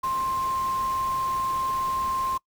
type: tone in noise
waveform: sine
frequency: 1054 Hz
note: C6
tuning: 12 cents sharp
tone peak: -24 dBFS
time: 0.03-2.38 s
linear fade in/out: 10 ms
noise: pink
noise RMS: -40 dBFS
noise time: 0.03-2.38 s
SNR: +13 dB
effects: noise-tail reverb RT60 0.1 s tail -23 dB re dry